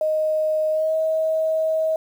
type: tone with pitch glide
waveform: sine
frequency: 622.3 to 636.1 Hz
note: D#5 to D#5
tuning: 0 to +38 cents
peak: -18 dBFS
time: 0.01-1.96 s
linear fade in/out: 2 ms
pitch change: +38 cents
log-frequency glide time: 0.71-0.95 s
effects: 8-bit